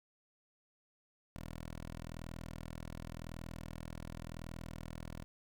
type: tone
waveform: 10% pulse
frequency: 40.9 Hz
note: E1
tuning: 13 cents flat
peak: -36 dBFS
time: 1.36-5.24 s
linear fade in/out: 0 ms
effects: none